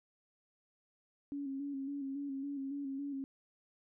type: tone with vibrato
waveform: sine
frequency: 277.2 Hz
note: C#4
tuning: in tune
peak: -37 dBFS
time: 1.32-3.24 s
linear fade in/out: 0 ms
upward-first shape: square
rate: 3.6 Hz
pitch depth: 39 cents each way
effects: none